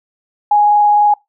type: tone with frequency modulation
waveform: sine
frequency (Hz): 830.6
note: G#5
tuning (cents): 0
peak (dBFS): -7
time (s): 0.51-1.14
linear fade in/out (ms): 5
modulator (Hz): 23.6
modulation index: 0.25
effects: noise-tail reverb RT60 0.2 s tail -24 dB re dry